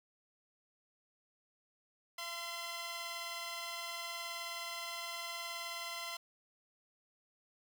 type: tone pair together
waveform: 10% pulse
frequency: 680 / 1029.6 Hz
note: F5 / C6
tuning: -46 / -28 cents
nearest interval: perfect fifth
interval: 718 cents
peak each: -36 / -34 dBFS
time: 2.18-6.17 s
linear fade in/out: 5 ms
effects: none